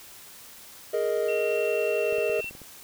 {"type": "chord", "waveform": "triangle", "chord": "Ab suspended second", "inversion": "none", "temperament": "equal", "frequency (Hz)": [415.3, 466.2, 622.3], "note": ["Ab4", "Bb4", "Eb5"], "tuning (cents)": [0, 0, 0], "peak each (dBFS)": -26, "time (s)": [0.93, 2.41], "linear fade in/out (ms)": 10}
{"type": "tone with pitch glide", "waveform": "sine", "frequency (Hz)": [2721, 2702], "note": ["F7", "E7"], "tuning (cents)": [-46, 42], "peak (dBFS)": -32, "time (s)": [1.28, 2.5], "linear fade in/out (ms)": 10, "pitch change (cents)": -12, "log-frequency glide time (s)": [1.98, 2.18]}
{"type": "clicks", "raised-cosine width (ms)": 2, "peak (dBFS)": -32, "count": 8, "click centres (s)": [2.126, 2.184, 2.297, 2.394, 2.444, 2.51, 2.551, 2.617]}
{"effects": ["white hiss -47 dBFS RMS until 2.83 s"]}